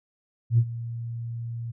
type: tone with ADSR envelope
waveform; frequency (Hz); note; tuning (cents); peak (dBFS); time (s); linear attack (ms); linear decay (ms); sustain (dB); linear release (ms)
sine; 116.8; A#2; +4; -13; 0.5-1.72; 82; 60; -17; 16
effects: tanh soft clip ceiling -10 dBFS